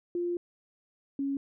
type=tone pair in turn; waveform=sine; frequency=349.2 / 276.6 Hz; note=F4 / C#4; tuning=0 / -4 cents; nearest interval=major third; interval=404 cents; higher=first; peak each=-28 dBFS; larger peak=neither; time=0.15-0.37 / 1.19-1.37 s; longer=first; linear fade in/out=2 ms; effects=none